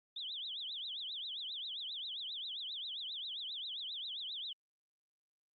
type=tone with vibrato; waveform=sine; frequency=3449 Hz; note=A7; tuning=35 cents flat; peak=-40 dBFS; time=0.16-4.53 s; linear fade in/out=5 ms; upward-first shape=triangle; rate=7.5 Hz; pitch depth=280 cents each way; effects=Opus 48 kbps